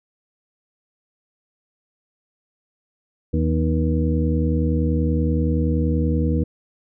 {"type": "harmonic tone with a mistuned harmonic", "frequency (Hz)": 80, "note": "D#2", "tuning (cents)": 49, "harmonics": [1, 2, 3, 4, 6], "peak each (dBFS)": [-20, -23, -25, -26, -28], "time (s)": [3.33, 6.44], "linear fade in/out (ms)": 10, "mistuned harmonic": 4, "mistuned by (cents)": -52, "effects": []}